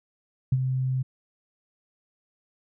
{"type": "tone with ADSR envelope", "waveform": "sine", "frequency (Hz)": 130, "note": "C3", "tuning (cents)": -11, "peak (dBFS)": -16, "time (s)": [0.52, 1.03], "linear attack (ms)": 5, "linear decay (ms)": 43, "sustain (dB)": -7, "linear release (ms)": 14, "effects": []}